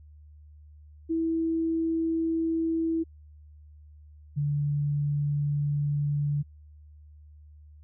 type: tone pair in turn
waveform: sine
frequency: 326.9 / 145.2 Hz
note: E4 / D3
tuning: -14 / -19 cents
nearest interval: octave + major second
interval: 1405 cents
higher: first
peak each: -24 dBFS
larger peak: neither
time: 1.09-3.04 / 4.36-6.43 s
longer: second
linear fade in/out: 20 ms
effects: added 75 Hz sine -48 dBFS peak until 7.83 s